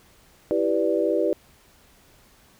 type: chord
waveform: sine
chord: E minor seventh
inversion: none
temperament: equal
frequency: 329.6 / 392 / 493.9 / 587.3 Hz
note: E4 / G4 / B4 / D5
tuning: 0 / 0 / 0 / 0 cents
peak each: -25 dBFS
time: 0.51-1.33 s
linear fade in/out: 0 ms
effects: pink hiss -56 dBFS RMS until 2.59 s